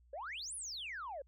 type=exponential two-way sweep; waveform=sine; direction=up then down; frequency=515 to 10640 to 515 Hz; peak=-40 dBFS; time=0.13-1.22 s; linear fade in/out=5 ms; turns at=0.55 s; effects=tanh soft clip ceiling -37 dBFS + added 60 Hz sine -63 dBFS peak until 1.27 s